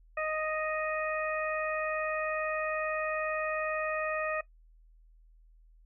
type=harmonic tone; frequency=622.3 Hz; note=D#5; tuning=in tune; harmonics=1 / 2 / 3 / 4; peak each=-33 / -36 / -38 / -39 dBFS; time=0.17-4.41 s; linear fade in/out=5 ms; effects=noise-tail reverb RT60 0.1 s tail -17 dB re dry + added 40 Hz sine -56 dBFS peak until 5.85 s